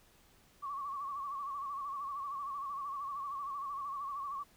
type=tone with vibrato; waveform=sine; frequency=1119 Hz; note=C#6; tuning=16 cents sharp; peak=-37 dBFS; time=0.62-4.44 s; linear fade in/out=20 ms; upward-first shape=sine; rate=13 Hz; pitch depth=73 cents each way; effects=pink hiss -65 dBFS RMS until 4.56 s